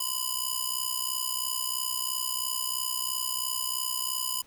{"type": "ring-modulated tone", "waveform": "5% pulse", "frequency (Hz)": 1985, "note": "B6", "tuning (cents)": 8, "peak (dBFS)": -15, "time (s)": [0, 4.42], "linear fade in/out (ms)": 5, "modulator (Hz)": 961, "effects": ["pink hiss -59 dBFS RMS until 4.46 s"]}